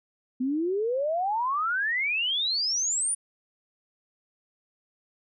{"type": "exponential sweep", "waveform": "sine", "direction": "up", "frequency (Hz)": [246.9, 9700], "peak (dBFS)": -24, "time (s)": [0.4, 3.15], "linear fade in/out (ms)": 10, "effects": []}